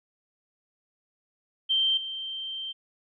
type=tone with level steps; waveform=sine; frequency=3136 Hz; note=G7; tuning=in tune; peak=-21 / -32 dBFS; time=1.69-2.73 s; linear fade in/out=20 ms; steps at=1.97 s; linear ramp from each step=5 ms; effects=none